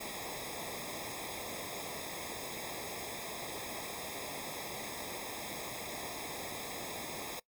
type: noise with comb filter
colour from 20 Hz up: pink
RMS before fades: -42 dBFS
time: 0-7.4 s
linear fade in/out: 10 ms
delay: 0.68 ms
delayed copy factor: -1
effects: noise-tail reverb RT60 0.1 s tail -21 dB re dry